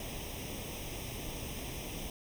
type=noise with comb filter; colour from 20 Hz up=pink; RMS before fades=-41 dBFS; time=0-2.1 s; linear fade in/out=2 ms; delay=0.34 ms; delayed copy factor=+0.75; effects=none